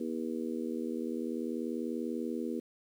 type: harmonic tone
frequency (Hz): 80.3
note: E2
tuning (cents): -45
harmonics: 3 / 4 / 5 / 6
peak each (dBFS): -36 / -38 / -40 / -42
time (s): 0-2.6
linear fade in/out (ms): 5
effects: 10-bit